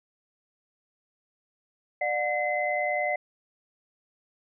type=tone cluster; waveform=sine; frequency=595 / 725 / 2047 Hz; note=D5 / F#5 / C7; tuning=+22 / -35 / -38 cents; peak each=-29 dBFS; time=2.01-3.16 s; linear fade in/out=5 ms; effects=none